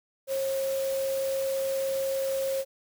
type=tone in noise; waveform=sine; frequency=539 Hz; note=C#5; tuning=49 cents flat; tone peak=-26 dBFS; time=0.27-2.65 s; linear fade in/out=50 ms; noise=white; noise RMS=-40 dBFS; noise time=0.27-2.65 s; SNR=+11 dB; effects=none